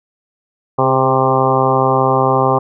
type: harmonic tone with a mistuned harmonic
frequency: 131.5 Hz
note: C3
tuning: 9 cents sharp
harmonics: 1 / 2 / 3 / 4 / 5 / 6 / 7 / 8 / 9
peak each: -19 / -22 / -18 / -18 / -22 / -17 / -22 / -18 / -21 dBFS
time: 0.78-2.59 s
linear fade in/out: 10 ms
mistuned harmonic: 3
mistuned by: +21 cents
effects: none